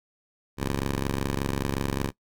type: ring-modulated tone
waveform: 10% pulse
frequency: 68.5 Hz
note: C#2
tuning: 20 cents flat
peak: -15 dBFS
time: 0.57-2.12 s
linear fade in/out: 50 ms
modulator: 46.9 Hz
effects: noise-tail reverb RT60 0.1 s tail -20 dB re dry